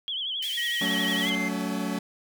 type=tone with vibrato; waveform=sine; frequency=3200 Hz; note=G7; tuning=35 cents sharp; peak=-28 dBFS; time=0.08-1.35 s; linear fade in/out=0 ms; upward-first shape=triangle; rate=11 Hz; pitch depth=130 cents each way
type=high-pass noise; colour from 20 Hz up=pink; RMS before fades=-39 dBFS; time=0.42-1.3 s; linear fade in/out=5 ms; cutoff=1800 Hz; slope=96 dB/octave
type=tone with pitch glide; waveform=triangle; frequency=1900 to 2084 Hz; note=A#6 to C7; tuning=+33 to -7 cents; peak=-27 dBFS; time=0.57-1.49 s; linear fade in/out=10 ms; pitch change=+160 cents; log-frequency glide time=1.21-1.28 s
type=chord; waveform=40% pulse; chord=F# minor; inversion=none; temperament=equal with one note detuned; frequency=185 / 220 / 282.5 Hz; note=F#3 / A3 / C#4; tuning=0 / 0 / +33 cents; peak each=-31 dBFS; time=0.81-1.99 s; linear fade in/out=5 ms
effects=none